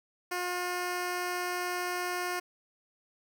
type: tone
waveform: 10% pulse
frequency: 357.7 Hz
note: F4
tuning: 41 cents sharp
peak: -23 dBFS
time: 0.31-2.4 s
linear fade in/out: 10 ms
effects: none